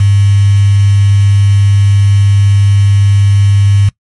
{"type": "tone with quantisation", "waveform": "sine", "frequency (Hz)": 100, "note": "G2", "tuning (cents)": 35, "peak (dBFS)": -4, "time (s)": [0, 3.89], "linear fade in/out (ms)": 5, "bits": 4, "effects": ["noise-tail reverb RT60 0.1 s tail -21 dB re dry", "MP3 48 kbps"]}